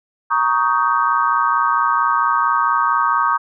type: chord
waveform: sine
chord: Eb dominant seventh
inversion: second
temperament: just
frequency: 933.4 / 1120.1 / 1244.5 / 1555.6 Hz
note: Bb5 / Db6 / Eb6 / G6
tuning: +2 / +18 / 0 / -14 cents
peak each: -20 / -18 / -18 / -23 dBFS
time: 0.3-3.38 s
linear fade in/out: 20 ms
effects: none